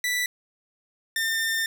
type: tone pair in turn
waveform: sawtooth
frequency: 1973 / 1803.8 Hz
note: B6 / A6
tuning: -2 / +43 cents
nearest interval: major second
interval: 155 cents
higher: first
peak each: -20 dBFS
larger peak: neither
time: 0.04-0.26 / 1.16-1.66 s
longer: second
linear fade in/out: 2 ms
effects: none